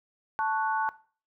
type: chord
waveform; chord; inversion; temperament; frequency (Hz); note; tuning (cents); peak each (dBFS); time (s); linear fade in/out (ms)
sine; F# minor; first; equal; 880 / 1108.7 / 1480; A5 / C#6 / F#6; 0 / 0 / 0; -27 / -32 / -32; 0.39-0.89; 0
effects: noise-tail reverb RT60 0.4 s tail -18 dB re dry